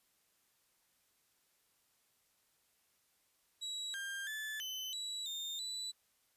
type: tone with pitch steps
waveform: 35% pulse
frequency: 3892 / 1597 / 1738 / 3036 / 3916 / 3639 / 3966 Hz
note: B7 / G6 / A6 / F#7 / B7 / A#7 / B7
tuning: -26 / +32 / -22 / +44 / -15 / -42 / +7 cents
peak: -38 dBFS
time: 3.61-5.92 s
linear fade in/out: 20 ms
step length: 330 ms
effects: white hiss -75 dBFS RMS until 6.36 s + resampled to 32000 Hz